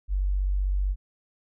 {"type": "tone", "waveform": "sine", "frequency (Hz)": 47.83, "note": "G1", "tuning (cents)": -42, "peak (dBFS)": -22, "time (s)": [0.08, 0.96], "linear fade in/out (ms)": 50, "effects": []}